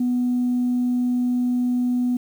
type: tone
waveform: sine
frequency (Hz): 246.9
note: B3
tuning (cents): 0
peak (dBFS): -17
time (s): 0-2.17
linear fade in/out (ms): 5
effects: tanh soft clip ceiling -15 dBFS + 8-bit